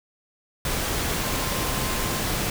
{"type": "tone in noise", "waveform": "sine", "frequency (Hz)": 1046.5, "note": "C6", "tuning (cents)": 0, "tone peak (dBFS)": -36, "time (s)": [1.23, 2.2], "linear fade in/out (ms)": 2, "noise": "pink", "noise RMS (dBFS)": -26, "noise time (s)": [0.65, 2.5], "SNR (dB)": -13, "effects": []}